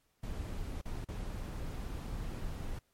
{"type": "noise with dropouts", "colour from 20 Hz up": "brown", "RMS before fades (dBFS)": -39, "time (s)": [0.23, 2.79], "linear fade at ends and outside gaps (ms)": 5, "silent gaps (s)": [[0.814, 0.854], [1.046, 1.085]], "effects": ["pink hiss -75 dBFS RMS until 2.93 s", "MP3 64 kbps"]}